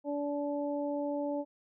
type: harmonic tone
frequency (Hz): 288.6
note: D4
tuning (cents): -30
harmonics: 1 / 2 / 3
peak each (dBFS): -34 / -34 / -42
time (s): 0.04-1.45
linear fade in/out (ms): 50
effects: none